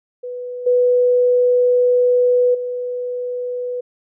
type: tone with level steps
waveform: sine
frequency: 493.9 Hz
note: B4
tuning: in tune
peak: -25 / -11 / -21 dBFS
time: 0.23-3.81 s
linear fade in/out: 10 ms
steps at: 0.66 / 2.54 s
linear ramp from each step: 10 ms
effects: none